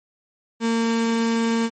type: tone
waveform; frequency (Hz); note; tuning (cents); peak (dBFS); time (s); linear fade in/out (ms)
35% pulse; 228.9; A#3; -31; -17; 0.6-1.7; 50
effects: MP3 32 kbps